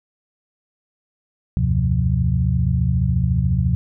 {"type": "tone cluster", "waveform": "sine", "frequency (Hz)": [72.3, 86.6, 100.4, 126.7, 175.7], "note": ["D2", "F2", "G2", "B2", "F3"], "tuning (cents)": [-27, -14, 42, 45, 11], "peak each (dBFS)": [-21, -25, -27, -19, -23], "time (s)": [1.57, 3.75], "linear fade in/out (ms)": 0, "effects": []}